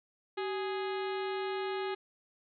harmonic tone with a mistuned harmonic, 415.3 Hz, G#4, in tune, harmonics 1 / 2 / 3 / 4 / 5 / 6 / 7 / 8 / 9 / 10, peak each -34 / -40 / -44 / -46 / -48 / -50 / -51 / -52 / -53 / -54 dBFS, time 0.37-1.95 s, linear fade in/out 10 ms, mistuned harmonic 1, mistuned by -140 cents, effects none

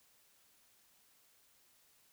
silence, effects white hiss -69 dBFS RMS until 2.12 s

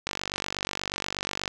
click train, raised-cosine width 0.2 ms, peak -11 dBFS, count 69, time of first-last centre 0.07-1.478 s, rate 48.3 Hz, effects none

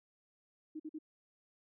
sine tone bursts, 311.1 Hz, D#4, in tune, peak -40 dBFS, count 3, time 0.75-0.988 s, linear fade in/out 10 ms, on 48 ms, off 47 ms, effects none

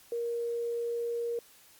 sine tone, 470.3 Hz, A#4, 15 cents sharp, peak -30 dBFS, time 0.12-1.39 s, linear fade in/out 2 ms, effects white hiss -58 dBFS RMS until 1.79 s + Opus 48 kbps

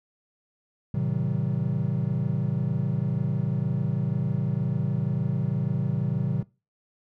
triangle chord, A diminished seventh, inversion none, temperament just, 110 / 132 / 158.4 / 190.08 Hz, A2 / C3 / Eb3 / Gb3, 0 / +16 / +31 / +47 cents, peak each -29 / -25 / -27 / -29 dBFS, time 0.94-6.43 s, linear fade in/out 5 ms, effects noise-tail reverb RT60 0.3 s tail -22 dB re dry

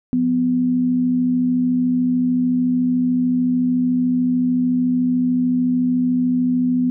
sine tone pair together, 176.35 / 250 Hz, F3 / B3, +17 / +21 cents, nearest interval tritone, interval 604 cents, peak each -26 / -15 dBFS, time 0.13-6.9 s, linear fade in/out 0 ms, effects none

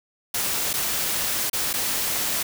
white noise with dropouts, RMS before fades -25 dBFS, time 0.34-2.43 s, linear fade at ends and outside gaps 5 ms, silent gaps 0.732-0.737 / 1.498-1.531 / 1.731-1.737 s, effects none

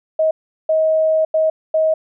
sine tone bursts at uneven times, 633 Hz, D#5, 30 cents sharp, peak -12 dBFS, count 4, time 0.19-0.31 / 0.69-1.25 / 1.34-1.5 / 1.74-1.94 s, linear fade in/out 5 ms, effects none

